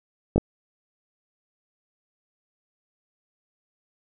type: clicks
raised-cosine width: 2 ms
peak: -6 / -6 dBFS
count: 2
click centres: 0.36 / 0.38 s
effects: none